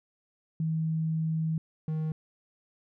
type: tone pair in turn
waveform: sine / triangle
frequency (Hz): 160 / 156.89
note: D#3 / D#3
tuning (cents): +49 / +15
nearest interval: unison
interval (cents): 34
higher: first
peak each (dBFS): -26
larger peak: neither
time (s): 0.6-1.58 / 1.88-2.12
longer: first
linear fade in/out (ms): 2
effects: none